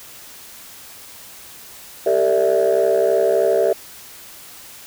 sine chord, E half-diminished seventh, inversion first, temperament equal with one note detuned, 392 / 455.3 / 587.3 / 659.3 Hz, G4 / Bb4 / D5 / E5, 0 / -41 / 0 / 0 cents, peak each -18 dBFS, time 2.06-3.73 s, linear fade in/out 5 ms, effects tanh soft clip ceiling -8 dBFS + white hiss -40 dBFS RMS until 4.86 s

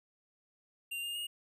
square tone with pitch steps, 2781 / 2818 / 2856 Hz, F7 / F7 / F7, -8 / +15 / +38 cents, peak -37 dBFS, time 0.91-1.27 s, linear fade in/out 10 ms, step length 120 ms, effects none

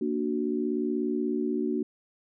sine chord, Bb augmented, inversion none, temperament equal, 233.1 / 293.7 / 370 Hz, Bb3 / D4 / F#4, 0 / 0 / 0 cents, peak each -30 dBFS, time 0.01-1.83 s, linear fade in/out 5 ms, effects none

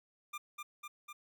25% pulse tone with echo, 1195 Hz, D6, 30 cents sharp, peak -36 dBFS, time 0.33-0.38 s, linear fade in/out 10 ms, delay 250 ms, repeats 3, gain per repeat -2 dB, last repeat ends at 1.13 s, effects none

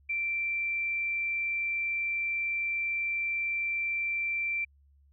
sine tone, 2349 Hz, D7, in tune, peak -28 dBFS, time 0.09-4.65 s, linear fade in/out 10 ms, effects added 70 Hz sine -59 dBFS peak until 5.12 s

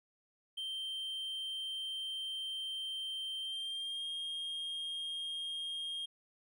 triangle tone with pitch glide, 3136 to 3232 Hz, G7 to G#7, 0 to -48 cents, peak -36 dBFS, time 0.57-6.06 s, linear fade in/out 10 ms, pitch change +52 cents, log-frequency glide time 3.4-4.06 s, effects none

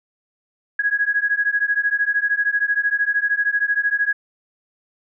sine beating tone pair, 1654 / 1667 Hz, G#6 / G#6, -8 / +6 cents, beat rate 13 Hz, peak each -20 dBFS, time 0.79-4.13 s, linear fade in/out 5 ms, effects none

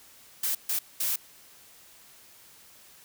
blue noise bursts at uneven times, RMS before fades -28 dBFS, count 3, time 0.43-0.55 / 0.69-0.79 / 1-1.16 s, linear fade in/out 5 ms, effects white hiss -54 dBFS RMS until 3.04 s

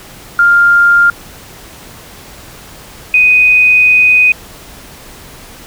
sine tone pair in turn, 1400 / 2495 Hz, F6 / D#7, +4 / +4 cents, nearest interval minor seventh, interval 1000 cents, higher second, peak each -4 dBFS, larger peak neither, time 0.39-1.1 / 3.14-4.32 s, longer second, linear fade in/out 2 ms, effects pink hiss -34 dBFS RMS until 5.66 s

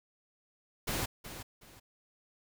pink noise with echo, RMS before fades -34 dBFS, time 0.87-1.06 s, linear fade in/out 10 ms, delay 370 ms, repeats 2, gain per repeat -11 dB, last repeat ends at 1.8 s, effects none

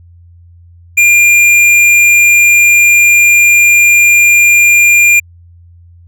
triangle tone with tanh clipping, 2400 Hz, D7, 37 cents sharp, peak -5 dBFS, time 0.97-5.2 s, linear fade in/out 10 ms, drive 17 dB, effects added 86 Hz sine -36 dBFS peak until 6.07 s

